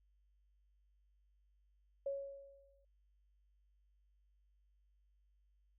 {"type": "tone with exponential decay", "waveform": "sine", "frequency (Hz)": 554.4, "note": "C#5", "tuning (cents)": 0, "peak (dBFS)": -35, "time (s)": [2.06, 2.85], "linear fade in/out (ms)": 5, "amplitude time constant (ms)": 170, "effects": ["added 50 Hz sine -70 dBFS peak until 5.78 s"]}